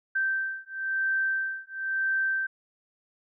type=beating tone pair; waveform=sine; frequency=1559 / 1559.99 Hz; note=G6 / G6; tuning=-10 / -9 cents; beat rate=0.99 Hz; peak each=-29 dBFS; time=0.15-2.47 s; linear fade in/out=10 ms; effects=none